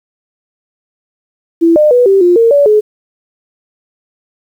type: tone with pitch steps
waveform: sine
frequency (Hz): 333.3 / 604 / 491.3 / 390 / 352.8 / 459.8 / 572 / 424.7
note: E4 / D5 / B4 / G4 / F4 / A#4 / D5 / G#4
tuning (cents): +19 / +48 / -9 / -9 / +18 / -24 / -46 / +39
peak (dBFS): -4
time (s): 1.61-2.81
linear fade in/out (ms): 20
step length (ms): 150
effects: 7-bit